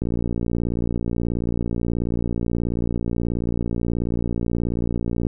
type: click train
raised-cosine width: 3 ms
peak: -11 dBFS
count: 308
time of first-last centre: 0.02-5.268 s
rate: 58.5 Hz
effects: none